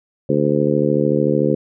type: harmonic tone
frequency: 73.5 Hz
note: D2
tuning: 2 cents sharp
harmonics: 2 / 3 / 4 / 5 / 6 / 7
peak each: -21 / -21 / -21 / -21 / -21 / -21 dBFS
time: 0.29-1.55 s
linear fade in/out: 5 ms
effects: none